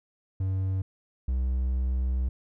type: tone pair in turn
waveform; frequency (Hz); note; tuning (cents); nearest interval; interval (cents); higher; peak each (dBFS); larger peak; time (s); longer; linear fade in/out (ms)
triangle; 95 / 63.66; F#2 / C2; +46 / -47; perfect fifth; 693; first; -23 / -22; second; 0.4-0.82 / 1.28-2.29; second; 5
effects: none